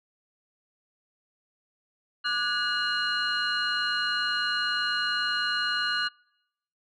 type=tone cluster; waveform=sine; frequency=1185 / 1463 / 1666 / 2871 / 4161 Hz; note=D6 / F#6 / G#6 / F7 / C8; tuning=+15 / -20 / +5 / +47 / -10 cents; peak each=-33 / -28 / -34 / -31 / -30 dBFS; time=2.24-6.09 s; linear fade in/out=20 ms; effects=noise-tail reverb RT60 0.8 s tail -26 dB re dry + tanh soft clip ceiling -18 dBFS